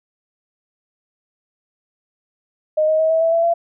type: tone with pitch steps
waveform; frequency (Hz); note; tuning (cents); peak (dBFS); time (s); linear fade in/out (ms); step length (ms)
sine; 618 / 627.7 / 637.6 / 647.6 / 657.8 / 668.1 / 678.6; D#5 / D#5 / D#5 / E5 / E5 / E5 / F5; -12 / +15 / +42 / -31 / -4 / +23 / -50; -13; 2.77-3.54; 10; 110
effects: none